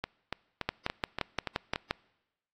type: two click trains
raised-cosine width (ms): 0.3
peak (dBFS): -16 / -12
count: 7 / 8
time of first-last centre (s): 0.04-1.759 / 0.69-1.91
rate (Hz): 3.49 / 5.74
effects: noise-tail reverb RT60 1.0 s tail -24 dB re dry + AAC 64 kbps